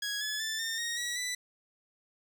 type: tone with pitch steps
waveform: 15% pulse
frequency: 1661.2 / 1710.9 / 1762 / 1814.7 / 1868.9 / 1924.8 / 1982.4 Hz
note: G#6 / A6 / A6 / A#6 / A#6 / B6 / B6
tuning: 0 / -49 / +2 / -47 / +4 / -45 / +6 cents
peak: -26 dBFS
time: 0.02-1.35 s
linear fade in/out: 5 ms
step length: 190 ms
effects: none